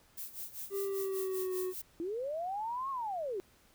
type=noise with tremolo; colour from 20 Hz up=violet; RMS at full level=-41 dBFS; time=0.17-1.82 s; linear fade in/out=10 ms; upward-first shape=sine; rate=5.1 Hz; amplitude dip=80%
type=tone with pitch glide; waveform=triangle; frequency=395.6 to 369.1 Hz; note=G4 to F#4; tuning=+16 to -4 cents; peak=-31 dBFS; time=0.7-1.74 s; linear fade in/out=50 ms; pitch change=-120 cents; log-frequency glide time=0.82-1.55 s
type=linear two-way sweep; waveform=sine; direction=up then down; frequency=319.1 to 1108.7 to 356.5 Hz; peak=-34 dBFS; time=2-3.4 s; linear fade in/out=0 ms; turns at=2.9 s
effects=pink hiss -65 dBFS RMS until 3.74 s